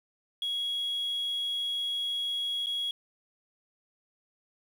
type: tone with dropouts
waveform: sine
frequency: 3322 Hz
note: G#7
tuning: in tune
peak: -27 dBFS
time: 0.42-2.91 s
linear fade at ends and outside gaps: 2 ms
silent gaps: 2.661-2.668 s
effects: tanh soft clip ceiling -27 dBFS + 9-bit